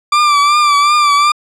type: tone with vibrato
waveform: 40% pulse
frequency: 1174.7 Hz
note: D6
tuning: in tune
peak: -7 dBFS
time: 0.12-1.32 s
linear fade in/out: 5 ms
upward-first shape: triangle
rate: 2.7 Hz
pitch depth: 55 cents each way
effects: low-pass 7000 Hz 12 dB/octave